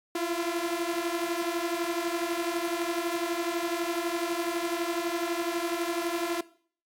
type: beating tone pair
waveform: sawtooth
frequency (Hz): 335.4 / 347.4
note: E4 / F4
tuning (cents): +30 / -9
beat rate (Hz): 12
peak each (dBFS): -27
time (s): 0.15-6.41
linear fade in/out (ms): 5
effects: noise-tail reverb RT60 0.5 s tail -19 dB re dry + AAC 64 kbps